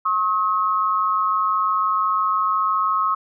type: tone pair together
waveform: sine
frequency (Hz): 1081.9 / 1276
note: C#6 / D#6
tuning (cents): -42 / +43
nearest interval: minor third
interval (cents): 285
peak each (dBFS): -20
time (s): 0.05-3.15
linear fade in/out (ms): 10
effects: none